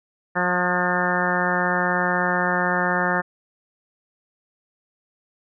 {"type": "harmonic tone with a mistuned harmonic", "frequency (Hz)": 179.2, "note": "F3", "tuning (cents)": 45, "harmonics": [1, 2, 3, 4, 5, 6, 7, 8, 9, 10], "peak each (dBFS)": [-27, -30, -28, -28, -28, -31, -29, -28, -28, -26], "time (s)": [0.35, 3.22], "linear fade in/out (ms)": 20, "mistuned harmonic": 7, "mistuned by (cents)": -21, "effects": []}